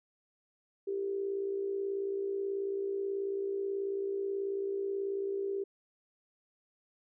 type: tone with amplitude modulation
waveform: sine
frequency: 394.2 Hz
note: G4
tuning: 10 cents sharp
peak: -29 dBFS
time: 0.87-5.64 s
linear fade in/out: 10 ms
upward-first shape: sine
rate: 58.4 Hz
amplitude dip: 55%
effects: none